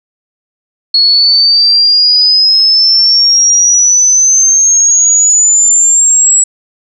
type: exponential sweep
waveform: sine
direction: up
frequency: 4334 to 7780 Hz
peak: -4 dBFS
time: 0.94-6.44 s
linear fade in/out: 5 ms
effects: none